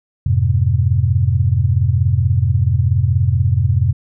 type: chord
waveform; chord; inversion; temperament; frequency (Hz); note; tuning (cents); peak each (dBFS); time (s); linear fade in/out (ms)
sine; F minor; none; equal with one note detuned; 87.31 / 103.83 / 128.27; F2 / Ab2 / C3; 0 / 0 / -34; -16; 0.26-3.93; 5
effects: none